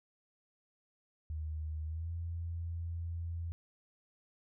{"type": "tone with pitch glide", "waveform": "sine", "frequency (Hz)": [77.78, 84.33], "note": ["D#2", "E2"], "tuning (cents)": [0, 40], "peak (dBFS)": -36, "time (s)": [1.3, 3.52], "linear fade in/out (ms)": 0, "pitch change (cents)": 140, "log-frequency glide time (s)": [1.85, 2.11], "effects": []}